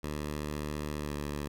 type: tone with pitch glide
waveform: 10% pulse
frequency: 74.7 to 73.12 Hz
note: D2 to D2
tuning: +30 to -7 cents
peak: -26 dBFS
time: 0.03-1.48 s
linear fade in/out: 10 ms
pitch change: -37 cents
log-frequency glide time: 1-1.12 s
effects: none